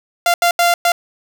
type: tone bursts at uneven times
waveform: sawtooth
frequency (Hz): 693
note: F5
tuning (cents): -14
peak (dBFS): -7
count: 4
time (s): 0.26-0.34 / 0.42-0.51 / 0.59-0.74 / 0.85-0.92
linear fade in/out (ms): 2
effects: none